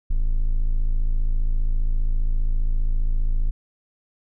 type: tone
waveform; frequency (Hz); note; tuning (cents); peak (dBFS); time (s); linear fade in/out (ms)
triangle; 27.5; A0; 0; -15; 0.1-3.51; 10
effects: none